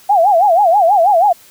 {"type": "tone with vibrato", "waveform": "sine", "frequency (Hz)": 742, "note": "F#5", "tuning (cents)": 5, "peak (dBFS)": -7, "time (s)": [0.09, 1.33], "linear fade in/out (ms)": 10, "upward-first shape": "sine", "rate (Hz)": 6.2, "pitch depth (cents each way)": 220, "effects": ["white hiss -44 dBFS RMS until 1.5 s"]}